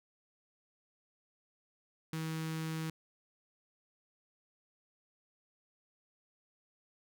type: tone with notch filter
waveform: sawtooth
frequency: 160 Hz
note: D#3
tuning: 49 cents sharp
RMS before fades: -38 dBFS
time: 2.13-2.9 s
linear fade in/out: 2 ms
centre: 650 Hz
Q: 1.2
effects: none